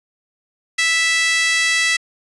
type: tone with high-pass filter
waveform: 5% pulse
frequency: 658 Hz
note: E5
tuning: 3 cents flat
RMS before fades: -17 dBFS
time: 0.78-1.97 s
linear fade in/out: 10 ms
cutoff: 2000 Hz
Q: 3.8
effects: resampled to 24000 Hz